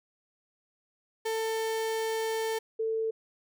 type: tone pair in turn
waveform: 35% pulse / sine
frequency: 445.3 / 445.3 Hz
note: A4 / A4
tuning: +21 / +21 cents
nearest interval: unison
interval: 0 cents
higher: neither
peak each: -27 dBFS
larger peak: neither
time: 1.25-2.59 / 2.79-3.11 s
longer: first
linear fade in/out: 10 ms
effects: none